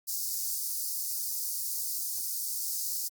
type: high-pass noise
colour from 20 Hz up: white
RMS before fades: -33 dBFS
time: 0.07-3.09 s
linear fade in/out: 20 ms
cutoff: 4700 Hz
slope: 48 dB/octave
effects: Opus 48 kbps